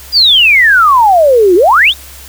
sine exponential two-way sweep, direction down then up, 4978 to 339.1 to 3902 Hz, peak -3 dBFS, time 0.12-1.94 s, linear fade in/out 50 ms, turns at 1.55 s, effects added 67 Hz sine -34 dBFS peak until 2.28 s + white hiss -33 dBFS RMS until 2.28 s

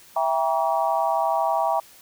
sine chord, E diminished seventh, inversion none, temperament just, 659.3 / 791.1 / 949.3 / 1139.2 Hz, E5 / G5 / Bb5 / Db6, 0 / +16 / +31 / +47 cents, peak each -24 / -24 / -25 / -29 dBFS, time 0.16-1.8 s, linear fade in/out 5 ms, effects white hiss -50 dBFS RMS until 2.01 s

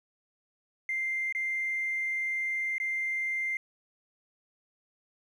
triangle tone with dropouts, 2093 Hz, C7, in tune, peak -25 dBFS, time 0.89-3.57 s, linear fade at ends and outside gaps 2 ms, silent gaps 1.325-1.349 / 2.782-2.8 s, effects tanh soft clip ceiling -26 dBFS

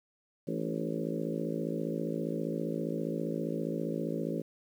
harmonic tone with a mistuned harmonic, 55 Hz, A1, in tune, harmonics 3 / 4 / 5 / 6 / 7 / 8 / 9 / 10, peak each -37 / -38 / -39 / -40 / -40 / -41 / -42 / -42 dBFS, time 0.47-4.42 s, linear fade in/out 10 ms, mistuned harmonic 5, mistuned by +41 cents, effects 10-bit

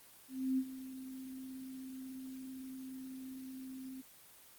sine tone with ADSR envelope, 261.6 Hz, C4, in tune, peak -29 dBFS, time 0.28-4.02 s, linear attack 300 ms, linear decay 59 ms, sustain -15 dB, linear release 17 ms, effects white hiss -59 dBFS RMS until 4.58 s + Opus 24 kbps

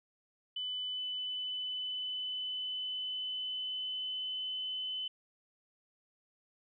sine tone with pitch glide, 3000 to 3028 Hz, F#7 to F#7, +23 to +39 cents, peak -35 dBFS, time 0.56-5.08 s, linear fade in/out 5 ms, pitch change +16 cents, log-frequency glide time 0.87-4.49 s, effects none

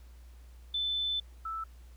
sine tone pair in turn, 3520 / 1318.5 Hz, A7 / E6, 0 / 0 cents, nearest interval octave + perfect fourth, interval 1700 cents, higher first, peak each -29 / -34 dBFS, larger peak first, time 0.74-1.2 / 1.45-1.64 s, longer first, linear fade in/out 5 ms, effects added 60 Hz sine -49 dBFS peak until 1.96 s + pink hiss -65 dBFS RMS until 1.96 s

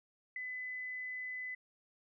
sine tone with ADSR envelope, 2009 Hz, B6, 29 cents sharp, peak -36 dBFS, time 0.36-1.55 s, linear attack 3 ms, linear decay 8 ms, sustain -3 dB, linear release 8 ms, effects none

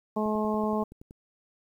harmonic tone, 214.1 Hz, A3, 47 cents flat, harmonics 1 / 2 / 3 / 4 / 5, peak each -28 / -31 / -33 / -34 / -35 dBFS, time 0.16-0.84 s, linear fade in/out 10 ms
click train, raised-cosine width 3 ms, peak -33 dBFS, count 10, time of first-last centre 0.26-1.109 s, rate 10.6 Hz
effects 10-bit

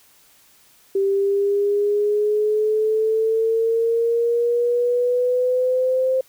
sine exponential sweep, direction up, 390.5 to 523.3 Hz, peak -16 dBFS, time 0.95-6.21 s, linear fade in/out 5 ms, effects white hiss -54 dBFS RMS until 6.28 s

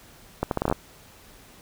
accelerating click train, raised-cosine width 1 ms, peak -9 dBFS, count 9, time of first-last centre 0.43-0.725 s, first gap 82 ms, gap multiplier 0.75, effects pink hiss -51 dBFS RMS until 1.61 s

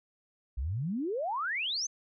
sine exponential sweep, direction up, 56.7 to 6490 Hz, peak -30 dBFS, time 0.57-1.87 s, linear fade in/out 10 ms, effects none

